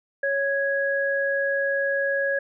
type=tone pair together; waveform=sine; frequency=554.4 / 1661.3 Hz; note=C#5 / G#6; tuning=0 / 0 cents; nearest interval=octave + perfect fifth; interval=1900 cents; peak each=-24 dBFS; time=0.23-2.39 s; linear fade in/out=5 ms; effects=none